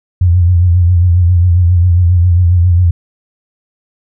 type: tone with vibrato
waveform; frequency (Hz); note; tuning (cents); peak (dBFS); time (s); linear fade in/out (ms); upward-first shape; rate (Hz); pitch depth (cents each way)
sine; 88.1; F2; +16; -5; 0.21-2.91; 5; triangle; 7.4; 82
effects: none